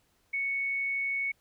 sine tone, 2217 Hz, C#7, in tune, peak -28 dBFS, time 0.33-1.32 s, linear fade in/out 10 ms, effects pink hiss -70 dBFS RMS until 1.4 s

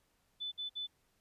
sine tone bursts, 3500 Hz, A7, 10 cents flat, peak -37 dBFS, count 3, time 0.4-0.872 s, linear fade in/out 20 ms, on 120 ms, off 56 ms, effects pink hiss -75 dBFS RMS until 1.2 s + resampled to 32000 Hz

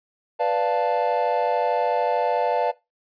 triangle chord, B half-diminished seventh, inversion none, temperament equal, 493.9 / 587.3 / 698.5 / 880 Hz, B4 / D5 / F5 / A5, 0 / 0 / 0 / 0 cents, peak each -23 dBFS, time 0.39-2.72 s, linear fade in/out 20 ms, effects noise-tail reverb RT60 0.2 s tail -18 dB re dry + resampled to 11025 Hz

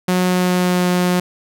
sawtooth tone with pitch glide, 182 to 179.49 Hz, F#3 to F3, -28 to +48 cents, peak -10 dBFS, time 0.08-1.2 s, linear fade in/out 5 ms, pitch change -24 cents, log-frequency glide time 0.27-0.8 s, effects none

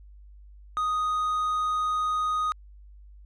triangle tone, 1245 Hz, D#6, 1 cent sharp, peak -22 dBFS, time 0.77-2.52 s, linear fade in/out 0 ms, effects added 50 Hz sine -46 dBFS peak until 3.25 s + resampled to 24000 Hz

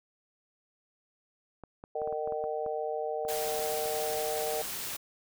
clicks, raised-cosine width 1 ms, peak -30 dBFS, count 12, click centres 1.637 / 1.839 / 2.018 / 2.075 / 2.126 / 2.275 / 2.323 / 2.44 / 2.663 / 3.251 / 3.593 / 3.858 s
harmonic tone, 153.1 Hz, D#3, 28 cents flat, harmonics 3 / 4 / 5, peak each -34 / -35 / -36 dBFS, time 1.95-4.62 s, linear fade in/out 5 ms
white noise, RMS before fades -37 dBFS, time 3.28-4.97 s, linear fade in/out 10 ms
effects none

